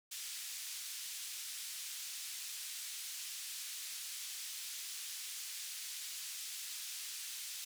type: band-pass noise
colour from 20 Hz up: white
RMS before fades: -45 dBFS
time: 0.11-7.65 s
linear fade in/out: 10 ms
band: 2700 to 9400 Hz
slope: 12 dB/octave
effects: none